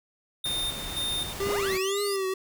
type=tone with tremolo; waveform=square; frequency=3636 Hz; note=A#7; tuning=44 cents flat; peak=-28 dBFS; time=0.44-1.33 s; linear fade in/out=5 ms; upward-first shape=square; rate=1.9 Hz; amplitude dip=65%
type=noise; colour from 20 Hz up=pink; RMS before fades=-37 dBFS; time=0.45-1.78 s; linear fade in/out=10 ms
type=tone with vibrato; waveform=square; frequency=392.4 Hz; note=G4; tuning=2 cents sharp; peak=-27 dBFS; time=1.4-2.34 s; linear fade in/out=5 ms; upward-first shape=triangle; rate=2 Hz; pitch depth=80 cents each way
type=linear sweep; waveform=25% pulse; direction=up; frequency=58.27 to 5180 Hz; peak=-28 dBFS; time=1.46-2.16 s; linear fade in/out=0 ms
effects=none